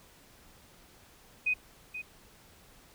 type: tone with echo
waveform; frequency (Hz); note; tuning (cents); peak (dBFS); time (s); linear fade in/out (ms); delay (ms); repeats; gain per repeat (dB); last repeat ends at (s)
sine; 2500; D#7; +8; -25; 1.46-1.54; 10; 480; 1; -11; 2.02
effects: pink hiss -58 dBFS RMS until 2.94 s